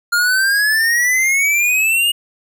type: exponential sweep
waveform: square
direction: up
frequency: 1400 to 2876 Hz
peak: -13 dBFS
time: 0.12-2.12 s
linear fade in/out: 10 ms
effects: none